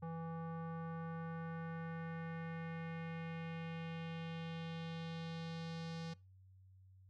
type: tone with low-pass filter sweep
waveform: square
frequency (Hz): 164.81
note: E3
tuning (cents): 0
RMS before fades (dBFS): -45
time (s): 0.02-6.14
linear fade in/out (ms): 10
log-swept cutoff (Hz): 1000 to 4900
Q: 2.2
effects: noise-tail reverb RT60 0.3 s tail -24 dB re dry + added 94 Hz sine -60 dBFS peak until 7.09 s